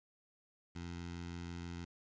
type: tone with notch filter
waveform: 15% pulse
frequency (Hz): 86.3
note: F2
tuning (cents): -20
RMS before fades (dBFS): -45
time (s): 0.75-1.85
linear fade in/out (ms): 10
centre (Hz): 590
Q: 0.9
effects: resampled to 16000 Hz + 11-bit